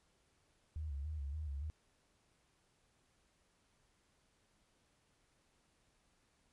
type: tone with vibrato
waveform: sine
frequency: 73.42 Hz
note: D2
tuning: in tune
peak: -39 dBFS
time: 0.76-1.7 s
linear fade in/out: 0 ms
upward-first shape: square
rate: 3.5 Hz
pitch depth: 89 cents each way
effects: pink hiss -75 dBFS RMS until 6.52 s + resampled to 24000 Hz